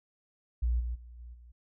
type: tone with level steps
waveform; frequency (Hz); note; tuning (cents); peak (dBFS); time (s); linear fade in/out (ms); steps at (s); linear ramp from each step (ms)
sine; 59.6; A#1; +39; -25 / -31 / -46 / -43 / -50; 0.62-1.52; 10; 0.79 / 0.94 / 1.18 / 1.33; 20
effects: none